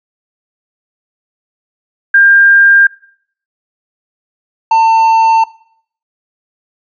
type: tone pair in turn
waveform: sine / triangle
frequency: 1600 / 898 Hz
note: G6 / A5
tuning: +35 / +35 cents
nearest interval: minor seventh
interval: 1000 cents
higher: first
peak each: -3 dBFS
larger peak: neither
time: 2.14-2.87 / 4.71-5.44 s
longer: neither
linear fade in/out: 5 ms
effects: noise-tail reverb RT60 0.6 s tail -20 dB re dry + resampled to 16000 Hz